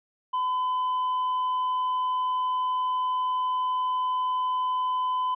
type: tone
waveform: triangle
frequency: 1011 Hz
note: B5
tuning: 40 cents sharp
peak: -22 dBFS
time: 0.33-5.35 s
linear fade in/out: 10 ms
effects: resampled to 8000 Hz